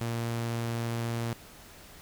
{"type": "tone", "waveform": "sawtooth", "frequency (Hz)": 116.54, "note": "A#2", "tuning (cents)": 0, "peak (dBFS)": -26, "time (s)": [0.01, 1.33], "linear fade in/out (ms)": 0, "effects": ["pink hiss -51 dBFS RMS until 2.01 s"]}